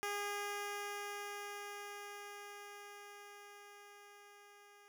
10% pulse tone with level ramp, 408.5 Hz, G#4, 29 cents flat, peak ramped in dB -29 to -52 dBFS, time 0.03-4.88 s, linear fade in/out 0 ms, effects none

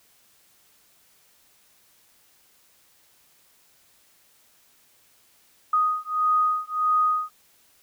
sine beating tone pair, 1244.5 / 1246.1 Hz, D#6 / D#6, 0 / +2 cents, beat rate 1.6 Hz, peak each -23 dBFS, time 5.73-7.3 s, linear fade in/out 5 ms, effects white hiss -60 dBFS RMS until 7.82 s

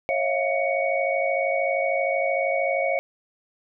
sine tone cluster, 548 / 645 / 698 / 2238 Hz, C#5 / E5 / F5 / C#7, -20 / -38 / -1 / +16 cents, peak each -25 / -27 / -27 / -27 dBFS, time 0.09-2.99 s, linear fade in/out 0 ms, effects none

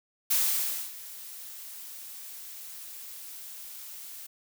blue noise with ADSR envelope, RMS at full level -24 dBFS, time 0.3-4.27 s, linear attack 13 ms, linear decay 600 ms, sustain -19 dB, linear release 12 ms, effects none

